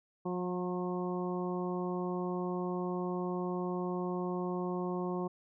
harmonic tone, 180 Hz, F#3, 47 cents flat, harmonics 1 / 2 / 3 / 4 / 5 / 6, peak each -36 / -36 / -44 / -44 / -45 / -44 dBFS, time 0.25-5.28 s, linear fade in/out 10 ms, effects none

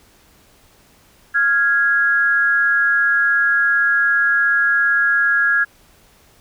sine tone pair together, 1396.9 / 1659.6 Hz, F6 / G#6, 0 / -2 cents, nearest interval minor third, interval 298 cents, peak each -18 / -14 dBFS, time 1.34-5.65 s, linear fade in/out 20 ms, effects pink hiss -52 dBFS RMS until 6.4 s

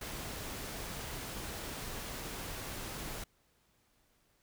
pink noise, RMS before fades -42 dBFS, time 0.01-3.24 s, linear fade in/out 5 ms, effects pink hiss -72 dBFS RMS until 4.42 s

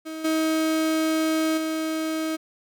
35% pulse tone with level steps, 317.3 Hz, D#4, 34 cents sharp, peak -30 / -19 / -23 dBFS, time 0.05-2.37 s, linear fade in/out 20 ms, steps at 0.24 / 1.57 s, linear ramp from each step 10 ms, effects none

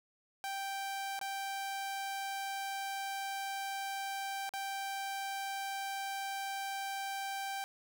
sawtooth tone with dropouts, 784 Hz, G5, in tune, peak -33 dBFS, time 0.44-7.64 s, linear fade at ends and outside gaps 0 ms, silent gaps 1.191-1.213 / 4.492-4.537 s, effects none

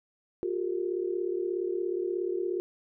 sine tone cluster, 355.4 / 392.3 / 457.2 Hz, F4 / G4 / A#4, +30 / +1 / -34 cents, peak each -30 / -33 / -37 dBFS, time 0.43-2.6 s, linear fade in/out 0 ms, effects none

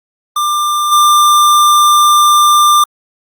square tone with level steps, 1192 Hz, D6, 25 cents sharp, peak -12 / -6 dBFS, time 0.36-2.84 s, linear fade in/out 5 ms, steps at 0.91 s, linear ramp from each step 20 ms, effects Opus 48 kbps

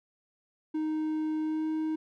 triangle tone with pitch glide, 311.1 to 314 Hz, D#4 to D#4, 0 to +16 cents, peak -26 dBFS, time 0.74-1.96 s, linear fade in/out 10 ms, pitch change +16 cents, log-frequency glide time 1.41-1.67 s, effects none

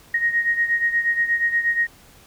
sine beating tone pair, 1870 / 1878.4 Hz, A#6 / A#6, +5 / +13 cents, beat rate 8.4 Hz, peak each -19 / -24 dBFS, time 0.14-1.87 s, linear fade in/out 5 ms, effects pink hiss -50 dBFS RMS until 2.26 s

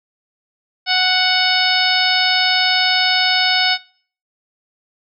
harmonic tone, 740 Hz, F#5, in tune, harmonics 1 / 2 / 3 / 4 / 5 / 6 / 7, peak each -21 / -21 / -21 / -21 / -21 / -21 / -21 dBFS, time 0.86-3.78 s, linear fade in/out 50 ms, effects noise-tail reverb RT60 0.5 s tail -23 dB re dry

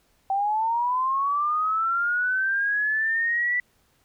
sine linear sweep, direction up, 770 to 1975.5 Hz, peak -21 dBFS, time 0.3-3.6 s, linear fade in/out 2 ms, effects pink hiss -65 dBFS RMS until 4.04 s

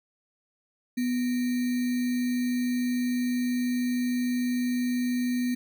sine tone with sample-and-hold, 246.9 Hz, B3, in tune, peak -24 dBFS, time 0.97-5.55 s, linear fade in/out 10 ms, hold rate 2100 Hz, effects none

